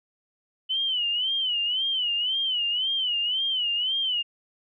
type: tone with vibrato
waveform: sine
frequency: 3000 Hz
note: F#7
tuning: 23 cents sharp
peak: -23 dBFS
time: 0.69-4.23 s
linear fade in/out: 20 ms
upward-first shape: sine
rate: 1.9 Hz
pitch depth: 120 cents each way
effects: none